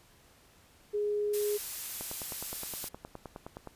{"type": "tone", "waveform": "sine", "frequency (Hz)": 415.3, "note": "G#4", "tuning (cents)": 0, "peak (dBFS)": -28, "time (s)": [0.93, 1.58], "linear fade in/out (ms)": 20}
{"type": "noise", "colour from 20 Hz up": "blue", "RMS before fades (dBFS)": -37, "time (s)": [1.33, 2.89], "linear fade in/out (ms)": 10}
{"type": "click train", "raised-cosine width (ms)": 1, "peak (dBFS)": -27, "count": 17, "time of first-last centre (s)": [2.01, 3.673], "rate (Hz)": 9.62}
{"effects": ["pink hiss -61 dBFS RMS until 3.75 s", "resampled to 32000 Hz"]}